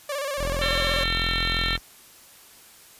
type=tone with vibrato; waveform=sawtooth; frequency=564 Hz; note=C#5; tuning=30 cents sharp; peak=-23 dBFS; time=0.09-1.04 s; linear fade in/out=5 ms; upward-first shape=square; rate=16 Hz; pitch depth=64 cents each way
type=tone; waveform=sawtooth; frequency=43 Hz; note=F1; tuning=26 cents flat; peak=-23 dBFS; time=0.37-1.8 s; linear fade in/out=50 ms
type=harmonic tone; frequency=451.3 Hz; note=A4; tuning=44 cents sharp; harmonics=3 / 4 / 5 / 6 / 7 / 8 / 9; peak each=-32 / -30 / -32 / -35 / -30 / -33 / -30 dBFS; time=0.61-1.77 s; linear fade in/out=10 ms
effects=white hiss -50 dBFS RMS until 2.99 s + resampled to 32000 Hz

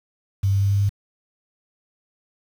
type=tone with pitch steps; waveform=sine; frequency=98 / 98.62 / 99.25 / 99.89 / 100.52 Hz; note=G2 / G2 / G2 / G2 / G2; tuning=0 / +11 / +22 / +33 / +44 cents; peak=-16 dBFS; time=0.43-0.895 s; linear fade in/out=10 ms; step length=93 ms; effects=7-bit

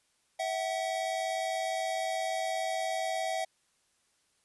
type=tone pair together; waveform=square; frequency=653 / 752.8 Hz; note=E5 / F#5; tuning=-17 / +30 cents; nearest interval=major second; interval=247 cents; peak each=-34 / -34 dBFS; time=0.39-3.45 s; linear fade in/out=10 ms; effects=white hiss -72 dBFS RMS until 4.44 s + resampled to 24000 Hz

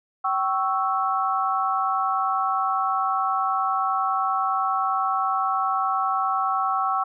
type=chord; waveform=sine; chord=C# diminished; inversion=second; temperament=equal with one note detuned; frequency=768.7 / 1108.7 / 1318.5 Hz; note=G5 / C#6 / E6; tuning=-34 / 0 / 0 cents; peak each=-25 dBFS; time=0.24-7.04 s; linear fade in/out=10 ms; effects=none

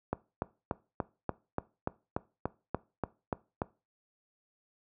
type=click train; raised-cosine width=1 ms; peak=-16 dBFS; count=13; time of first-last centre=0.13-3.618 s; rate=3.44 Hz; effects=noise-tail reverb RT60 0.3 s tail -20 dB re dry + high-pass 60 Hz 12 dB/octave

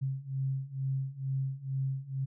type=beating tone pair; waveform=sine; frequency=133.2 / 135.4 Hz; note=C3 / C#3; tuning=+31 / -40 cents; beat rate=2.2 Hz; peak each=-35 / -33 dBFS; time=0.01-2.26 s; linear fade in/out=20 ms; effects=none

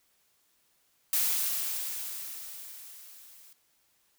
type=noise with level ramp; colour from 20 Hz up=blue; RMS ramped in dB=-26 to -55 dBFS; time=1.13-3.53 s; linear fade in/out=2 ms; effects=white hiss -70 dBFS RMS until 4.18 s

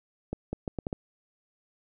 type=accelerating click train; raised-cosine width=2 ms; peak=-18 dBFS; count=6; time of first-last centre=0.33-0.929 s; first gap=200 ms; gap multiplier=0.74; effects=none

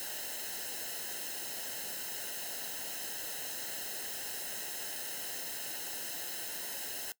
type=noise with comb filter; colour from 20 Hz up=white; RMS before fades=-40 dBFS; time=0-7.12 s; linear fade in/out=0 ms; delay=0.86 ms; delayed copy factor=-0.75; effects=noise-tail reverb RT60 0.1 s tail -20 dB re dry

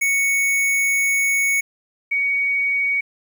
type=tone pair in turn; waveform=square / sine; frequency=2221 / 2244 Hz; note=C#7 / C#7; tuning=+3 / +21 cents; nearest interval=unison; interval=18 cents; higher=second; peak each=-17 dBFS; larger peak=neither; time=0.01-1.61 / 2.11-3.01 s; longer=first; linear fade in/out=10 ms; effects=9-bit

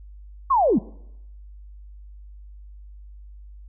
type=linear sweep; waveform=sine; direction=down; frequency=1137 to 164.81 Hz; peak=-15 dBFS; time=0.5-0.79 s; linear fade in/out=10 ms; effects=noise-tail reverb RT60 0.8 s tail -22 dB re dry + added 50 Hz sine -40 dBFS peak until 3.68 s

